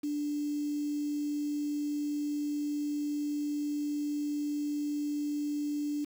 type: tone with quantisation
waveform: sine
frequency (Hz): 293.7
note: D4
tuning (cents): 0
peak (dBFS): -30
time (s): 0.03-6.05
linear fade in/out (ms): 10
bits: 8
effects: none